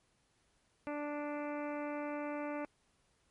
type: harmonic tone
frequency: 293.7 Hz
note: D4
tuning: in tune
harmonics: 1 / 2 / 3 / 4 / 5 / 6 / 7 / 8 / 9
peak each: -40 / -41 / -46 / -49 / -51 / -57 / -53 / -54 / -59 dBFS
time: 0.87-2.65 s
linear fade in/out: 0 ms
effects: pink hiss -74 dBFS RMS until 3.3 s + MP3 48 kbps